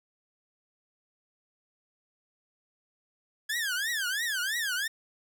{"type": "tone with vibrato", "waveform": "sawtooth", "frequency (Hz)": 1661.2, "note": "G#6", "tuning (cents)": 0, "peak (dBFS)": -25, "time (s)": [3.49, 4.88], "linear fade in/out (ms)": 10, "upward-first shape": "triangle", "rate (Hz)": 3, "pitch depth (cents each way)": 290, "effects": []}